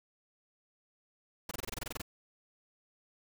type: noise bursts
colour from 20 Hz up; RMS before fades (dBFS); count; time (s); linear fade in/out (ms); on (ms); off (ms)
pink; -38; 12; 1.49-2.018; 5; 22; 24
effects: none